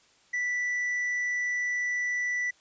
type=tone; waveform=triangle; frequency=1969 Hz; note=B6; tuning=6 cents flat; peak=-25 dBFS; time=0.33-2.51 s; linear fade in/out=10 ms; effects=white hiss -62 dBFS RMS until 2.6 s + resampled to 16000 Hz